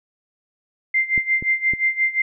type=tone with tremolo; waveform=sine; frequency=2090 Hz; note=C7; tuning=2 cents flat; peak=-14 dBFS; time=0.94-2.22 s; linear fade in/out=5 ms; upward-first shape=sine; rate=5.7 Hz; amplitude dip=85%
type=clicks; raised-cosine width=3 ms; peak=-18 dBFS; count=3; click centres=1.178 / 1.425 / 1.736 s
effects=none